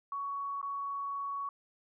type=tone with dropouts; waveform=sine; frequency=1119 Hz; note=C#6; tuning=16 cents sharp; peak=-34 dBFS; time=0.12-1.49 s; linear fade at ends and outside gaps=2 ms; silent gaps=0.615-0.628 s; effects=none